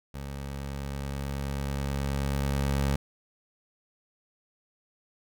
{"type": "tone with level ramp", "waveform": "20% pulse", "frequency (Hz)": 69.3, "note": "C#2", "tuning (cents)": 0, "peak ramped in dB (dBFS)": [-31, -19], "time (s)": [0.14, 2.96], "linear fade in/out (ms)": 5, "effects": []}